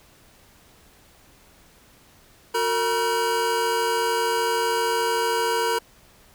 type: tone cluster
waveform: square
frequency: 363.5 / 456.7 / 960 / 1525 Hz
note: F#4 / A#4 / B5 / G6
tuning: -31 / -36 / -49 / -48 cents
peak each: -33 / -25 / -25 / -32 dBFS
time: 2.54-5.79 s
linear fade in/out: 10 ms
effects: pink hiss -54 dBFS RMS until 6.34 s